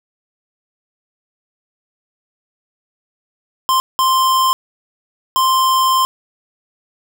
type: tone bursts at uneven times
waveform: square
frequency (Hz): 1046.5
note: C6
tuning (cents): 0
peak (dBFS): -12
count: 3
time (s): 3.69-3.8 / 3.99-4.53 / 5.36-6.05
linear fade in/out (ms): 0
effects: none